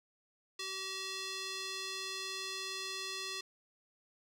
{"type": "tone with band-pass filter", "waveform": "square", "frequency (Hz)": 381.6, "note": "G4", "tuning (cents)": -47, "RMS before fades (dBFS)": -41, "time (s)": [0.59, 3.41], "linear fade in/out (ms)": 5, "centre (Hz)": 4400, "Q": 1.5, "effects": []}